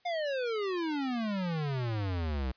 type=exponential sweep; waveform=square; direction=down; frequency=720 to 61.74 Hz; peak=-31 dBFS; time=0.05-2.52 s; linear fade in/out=10 ms; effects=white hiss -68 dBFS RMS until 2.56 s + resampled to 11025 Hz